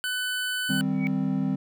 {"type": "tone", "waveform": "25% pulse", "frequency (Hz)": 1500, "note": "F#6", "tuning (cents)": 23, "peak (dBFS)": -23, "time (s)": [0.04, 0.81], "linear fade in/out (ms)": 0}
{"type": "chord", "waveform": "triangle", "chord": "C minor", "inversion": "first", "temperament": "equal", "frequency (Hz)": [155.56, 196, 261.6], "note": ["Eb3", "G3", "C4"], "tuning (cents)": [0, 0, 0], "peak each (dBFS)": [-28, -25, -25], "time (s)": [0.69, 1.56], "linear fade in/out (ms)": 10}
{"type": "tone with exponential growth", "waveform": "sine", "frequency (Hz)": 2258, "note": "C#7", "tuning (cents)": 31, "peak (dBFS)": -26, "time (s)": [0.9, 1.07], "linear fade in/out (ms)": 0, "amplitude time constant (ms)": 36}
{"effects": []}